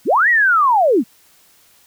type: linear two-way sweep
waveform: sine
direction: up then down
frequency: 153.7 to 1969 to 187.8 Hz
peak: -10 dBFS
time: 0.05-1.04 s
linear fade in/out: 50 ms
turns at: 0.29 s
effects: white hiss -52 dBFS RMS until 1.86 s